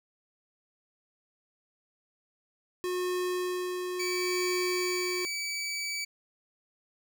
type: tone with tremolo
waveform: square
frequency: 362.1 Hz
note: F#4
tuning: 37 cents flat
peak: -29 dBFS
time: 2.84-5.25 s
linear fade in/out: 0 ms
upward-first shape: sine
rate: 0.73 Hz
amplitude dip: 35%
type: tone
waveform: 20% pulse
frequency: 2294 Hz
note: D7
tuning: 41 cents flat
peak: -27 dBFS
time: 3.99-6.05 s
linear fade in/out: 10 ms
effects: none